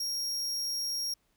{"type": "tone", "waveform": "40% pulse", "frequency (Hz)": 5588, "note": "F8", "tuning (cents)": 0, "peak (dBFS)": -30, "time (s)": [0, 1.14], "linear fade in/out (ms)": 5, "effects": ["pink hiss -73 dBFS RMS until 1.36 s"]}